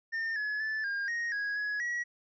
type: tone with pitch steps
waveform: triangle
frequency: 1812 / 1700 / 1748 / 1614 / 1870 / 1656 / 1679 / 1919 Hz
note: A#6 / G#6 / A6 / G#6 / A#6 / G#6 / G#6 / A#6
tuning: -50 / +40 / -12 / -50 / +5 / -5 / +18 / +50 cents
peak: -29 dBFS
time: 0.12-2.04 s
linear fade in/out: 20 ms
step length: 240 ms
effects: resampled to 16000 Hz